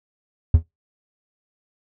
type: tone with exponential decay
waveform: triangle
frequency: 81.2 Hz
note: E2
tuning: 26 cents flat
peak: -4 dBFS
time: 0.54-0.63 s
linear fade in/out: 5 ms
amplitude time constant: 19 ms
effects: noise-tail reverb RT60 0.2 s tail -25 dB re dry + tanh soft clip ceiling 0 dBFS